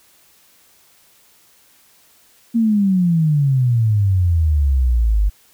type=exponential sweep; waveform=sine; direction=down; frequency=235.4 to 48.71 Hz; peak=-12 dBFS; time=2.54-5.3 s; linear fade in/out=20 ms; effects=white hiss -53 dBFS RMS until 5.53 s